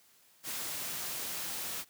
white noise, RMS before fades -38 dBFS, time 0.43-1.85 s, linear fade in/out 50 ms, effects white hiss -64 dBFS RMS until 1.89 s + high-pass 80 Hz 12 dB/octave

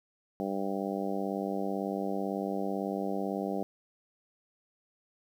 harmonic tone, 98 Hz, G2, in tune, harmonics 2 / 3 / 4 / 5 / 6 / 7 / 8, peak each -35 / -37 / -38 / -39 / -40 / -40 / -41 dBFS, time 0.4-3.63 s, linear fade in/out 0 ms, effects 10-bit

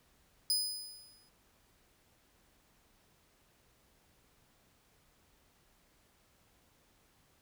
sawtooth tone with exponential decay, 5000 Hz, D#8, 8 cents sharp, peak -24 dBFS, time 0.5-1.29 s, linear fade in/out 1 ms, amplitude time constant 170 ms, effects pink hiss -69 dBFS RMS until 7.41 s

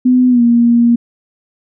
sine tone with pitch glide, 251.7 to 236.2 Hz, B3 to A#3, +33 to +23 cents, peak -6 dBFS, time 0.05-0.96 s, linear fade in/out 10 ms, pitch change -110 cents, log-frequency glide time 0.29-0.42 s, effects none

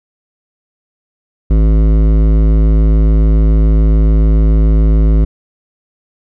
sine tone with hard clipping, 53.5 Hz, A1, 48 cents flat, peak -8 dBFS, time 1.5-5.25 s, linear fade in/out 10 ms, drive 14 dB, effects none

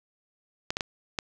clicks, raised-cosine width 0.2 ms, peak -11 dBFS, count 4, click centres 0.705 / 0.769 / 0.808 / 1.188 s, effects none

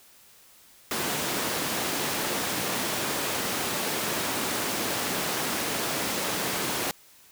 pink high-pass noise, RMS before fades -29 dBFS, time 0.91-6.91 s, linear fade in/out 0 ms, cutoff 210 Hz, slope 12 dB/octave, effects white hiss -55 dBFS RMS until 7.31 s

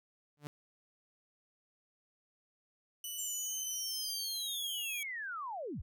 sawtooth tone with exponential growth, 146.83 Hz, D3, in tune, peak -34 dBFS, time 0.37-0.47 s, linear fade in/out 0 ms, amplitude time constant 20 ms
10% pulse tone with pitch glide, 2973 to 3299 Hz, F#7 to G#7, +8 to -12 cents, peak -32 dBFS, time 3.04-5.03 s, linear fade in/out 2 ms, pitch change +180 cents, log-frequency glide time 3.32-4.66 s
sine linear sweep, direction down, 7420 to 30.87 Hz, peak -38 dBFS, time 3.18-5.82 s, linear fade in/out 10 ms
effects none

